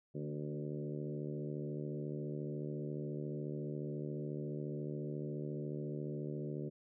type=harmonic tone with a mistuned harmonic; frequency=74.2 Hz; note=D2; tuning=18 cents sharp; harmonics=2 / 3 / 4 / 5 / 6 / 7 / 8; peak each=-41 / -47 / -47 / -45 / -50 / -52 / -55 dBFS; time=0.14-6.7 s; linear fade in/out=20 ms; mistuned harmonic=4; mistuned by=-21 cents; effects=none